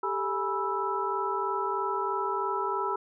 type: tone cluster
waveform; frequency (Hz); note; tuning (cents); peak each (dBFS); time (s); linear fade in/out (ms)
sine; 393.6 / 436.7 / 834 / 979 / 1319; G4 / A4 / G#5 / B5 / E6; +7 / -13 / +7 / -15 / +1; -33 / -38 / -37 / -31 / -32; 0.03-2.96; 5
effects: none